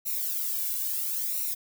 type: noise with flanger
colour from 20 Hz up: violet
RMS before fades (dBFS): -30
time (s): 0.05-1.55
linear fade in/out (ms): 20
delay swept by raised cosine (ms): 0.61 to 1.61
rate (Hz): 0.74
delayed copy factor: -0.8
effects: none